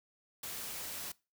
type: noise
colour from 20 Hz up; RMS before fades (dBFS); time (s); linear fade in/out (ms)
white; -42; 0.43-1.12; 5
effects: noise-tail reverb RT60 0.3 s tail -23 dB re dry